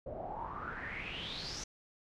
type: noise with low-pass filter sweep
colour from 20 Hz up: pink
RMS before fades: -42 dBFS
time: 0.06-1.64 s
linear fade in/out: 5 ms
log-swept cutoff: 540 to 6100 Hz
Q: 8.1
effects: none